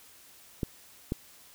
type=clicks; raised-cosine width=3 ms; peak=-16 dBFS; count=2; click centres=0.632 / 1.121 s; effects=white hiss -55 dBFS RMS until 1.54 s